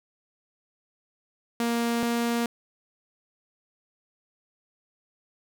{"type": "tone pair in turn", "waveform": "sawtooth", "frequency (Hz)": [234.4, 235.2], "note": ["A#3", "A#3"], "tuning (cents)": [10, 16], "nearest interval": "unison", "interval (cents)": 6, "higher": "second", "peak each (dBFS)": -20, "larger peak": "neither", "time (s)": [[1.6, 2.03], [2.03, 2.46]], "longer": "neither", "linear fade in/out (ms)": 2, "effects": []}